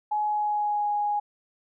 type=tone with pitch glide; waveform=sine; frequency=843 to 828.5 Hz; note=G#5 to G#5; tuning=+26 to -4 cents; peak=-23 dBFS; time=0.11-1.2 s; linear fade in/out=10 ms; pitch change=-30 cents; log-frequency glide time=0.25-0.89 s; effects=none